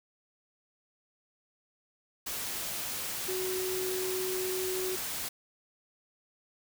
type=tone in noise; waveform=sine; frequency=371.9 Hz; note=F#4; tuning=9 cents sharp; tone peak=-32 dBFS; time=3.28-4.96 s; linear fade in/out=10 ms; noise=white; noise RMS=-36 dBFS; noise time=2.26-5.29 s; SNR=+1 dB; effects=none